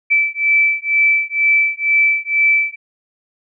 sine beating tone pair, 2318 / 2320.1 Hz, D7 / D7, -23 / -22 cents, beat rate 2.1 Hz, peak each -15 dBFS, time 0.1-2.76 s, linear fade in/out 20 ms, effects none

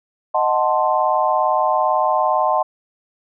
sine chord, D# diminished seventh, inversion none, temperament equal, 622.3 / 740 / 880 / 1046.5 Hz, D#5 / F#5 / A5 / C6, 0 / 0 / 0 / 0 cents, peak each -20 dBFS, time 0.34-2.63 s, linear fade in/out 10 ms, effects none

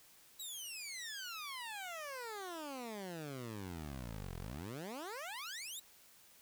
15% pulse exponential two-way sweep, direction down then up, 3951 to 41 to 3951 Hz, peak -37 dBFS, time 0.39-5.8 s, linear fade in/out 10 ms, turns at 4.38 s, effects white hiss -63 dBFS RMS until 6.41 s

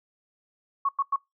sine tone bursts, 1108.7 Hz, C#6, in tune, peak -21 dBFS, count 3, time 0.85-1.161 s, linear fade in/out 5 ms, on 39 ms, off 97 ms, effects noise-tail reverb RT60 0.2 s tail -24 dB re dry

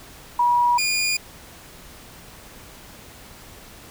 sine / 20% pulse tone pair in turn, 965 / 2430 Hz, B5 / D#7, -40 / -42 cents, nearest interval octave + major third, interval 1598 cents, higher second, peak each -15 dBFS, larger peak neither, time 0.39-0.78 / 0.78-1.17 s, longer neither, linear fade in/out 5 ms, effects pink hiss -44 dBFS RMS until 3.9 s

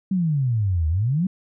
sine exponential two-way sweep, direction down then up, 196.7 to 75.9 to 196.7 Hz, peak -18 dBFS, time 0.11-1.27 s, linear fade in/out 5 ms, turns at 0.88 s, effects none

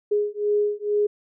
sine beating tone pair, 414.2 / 416.4 Hz, G#4 / G#4, -5 / +5 cents, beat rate 2.2 Hz, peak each -23 dBFS, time 0.11-1.07 s, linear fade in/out 10 ms, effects none

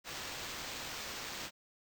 white noise with sample-and-hold, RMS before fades -43 dBFS, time 0.04-1.51 s, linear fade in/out 50 ms, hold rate 11025 Hz, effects none

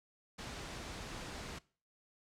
pink noise, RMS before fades -45 dBFS, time 0.38-1.59 s, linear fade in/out 10 ms, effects noise-tail reverb RT60 0.4 s tail -21 dB re dry + low-pass 7000 Hz 12 dB/octave

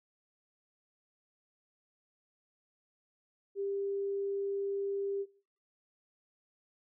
sine tone, 397.1 Hz, G4, 22 cents sharp, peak -32 dBFS, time 3.55-5.26 s, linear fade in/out 50 ms, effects noise-tail reverb RT60 0.5 s tail -22 dB re dry

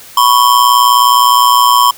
square ring-modulated tone, 1046.5 Hz, C6, in tune, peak -3 dBFS, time 0.17-1.91 s, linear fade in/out 5 ms, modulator 59.7 Hz, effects white hiss -35 dBFS RMS until 1.97 s

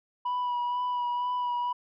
sine tone with vibrato, 980 Hz, B5, 14 cents flat, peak -24 dBFS, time 0.25-1.73 s, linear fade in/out 10 ms, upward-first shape sine, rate 2.1 Hz, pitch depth 20 cents each way, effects tanh soft clip ceiling -26 dBFS

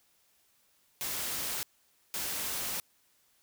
white noise bursts at uneven times, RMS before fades -35 dBFS, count 2, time 1.01-1.63 / 2.14-2.8 s, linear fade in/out 0 ms, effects white hiss -69 dBFS RMS until 3.42 s

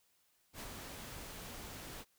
pink noise with ADSR envelope, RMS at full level -45 dBFS, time 0.53-2.05 s, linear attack 71 ms, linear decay 66 ms, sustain -3 dB, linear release 48 ms, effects white hiss -74 dBFS RMS until 2.18 s

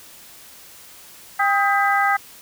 harmonic tone with a mistuned harmonic, 398.9 Hz, G4, 30 cents sharp, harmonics 2 / 3 / 4 / 5, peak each -19 / -21 / -22 / -23 dBFS, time 1.39-2.17 s, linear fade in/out 10 ms, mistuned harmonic 3, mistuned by +84 cents, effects white hiss -44 dBFS RMS until 2.41 s

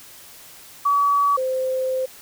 sine tone pair in turn, 1139 / 518.9 Hz, C#6 / C5, +47 / -14 cents, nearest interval octave + major second, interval 1361 cents, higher first, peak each -15 / -20 dBFS, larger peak first, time 0.85-1.37 / 1.37-2.06 s, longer second, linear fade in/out 10 ms, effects white hiss -44 dBFS RMS until 2.21 s

